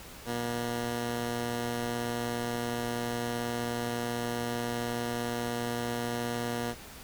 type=tone pair together; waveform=10% pulse; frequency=119.3 / 238.6 Hz; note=A#2 / A#3; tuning=+41 / +41 cents; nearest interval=octave; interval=1200 cents; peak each=-26 / -29 dBFS; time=0.25-6.75 s; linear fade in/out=50 ms; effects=pink hiss -47 dBFS RMS until 7.03 s